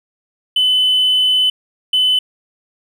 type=tone pair in turn; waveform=triangle; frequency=3019 / 3019 Hz; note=F#7 / F#7; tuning=+34 / +34 cents; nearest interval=unison; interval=0 cents; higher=neither; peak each=-8 dBFS; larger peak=neither; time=0.56-1.5 / 1.93-2.19 s; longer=first; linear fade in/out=5 ms; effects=tanh soft clip ceiling -7 dBFS